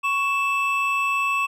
triangle tone pair together, 1108.7 / 2637 Hz, C#6 / E7, 0 / 0 cents, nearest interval octave + minor third, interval 1500 cents, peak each -21 dBFS, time 0.03-1.47 s, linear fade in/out 20 ms, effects none

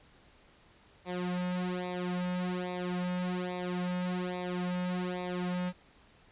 sawtooth tone with flanger, 180 Hz, F#3, 47 cents flat, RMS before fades -34 dBFS, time 1.05-5.73 s, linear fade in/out 50 ms, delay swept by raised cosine 0.65 to 2.95 ms, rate 1.2 Hz, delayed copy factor -0.9, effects pink hiss -61 dBFS RMS until 6.31 s + resampled to 8000 Hz

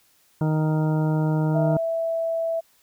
harmonic tone, 155.56 Hz, D#3, in tune, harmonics 1 / 2 / 3 / 4 / 5 / 6 / 8 / 9, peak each -20 / -27 / -33 / -33 / -38 / -35 / -46 / -42 dBFS, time 0.41-1.77 s, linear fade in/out 2 ms
sine tone, 659.3 Hz, E5, in tune, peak -22 dBFS, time 1.54-2.61 s, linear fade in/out 20 ms
effects white hiss -61 dBFS RMS until 2.82 s

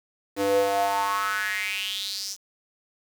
square tone with high-pass filter sweep, 99.3 Hz, G2, 23 cents sharp, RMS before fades -26 dBFS, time 0.36-2.37 s, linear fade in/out 50 ms, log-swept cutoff 370 to 6000 Hz, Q 5.8, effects 7-bit

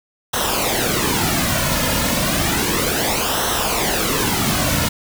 pink noise with flanger, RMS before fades -19 dBFS, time 0.33-4.89 s, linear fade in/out 10 ms, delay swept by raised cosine 0.42 to 2.62 ms, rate 0.32 Hz, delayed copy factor -0.65, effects none

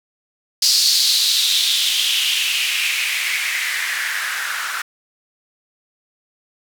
blue noise with band-pass filter sweep, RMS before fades -19 dBFS, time 0.62-4.82 s, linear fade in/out 5 ms, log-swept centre 4800 to 1400 Hz, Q 4.2, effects none

